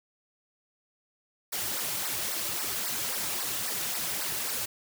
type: noise with flanger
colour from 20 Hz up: white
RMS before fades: -32 dBFS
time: 1.52-4.66 s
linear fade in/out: 10 ms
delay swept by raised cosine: 0.29 to 4.39 ms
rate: 3.7 Hz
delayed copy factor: -0.95
effects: none